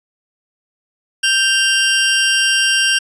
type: tone pair together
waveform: 25% pulse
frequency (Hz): 1568.1 / 2794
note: G6 / F7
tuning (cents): 0 / 0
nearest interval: minor seventh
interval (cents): 1000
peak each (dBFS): -11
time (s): 1.23-2.99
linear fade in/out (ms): 10
effects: resampled to 24000 Hz